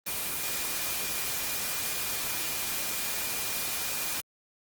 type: tone in noise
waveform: sine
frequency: 2419 Hz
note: D#7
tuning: 49 cents flat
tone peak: -43 dBFS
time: 0.06-4.21 s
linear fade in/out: 10 ms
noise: white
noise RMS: -32 dBFS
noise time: 0.06-4.21 s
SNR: -14 dB
effects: Opus 24 kbps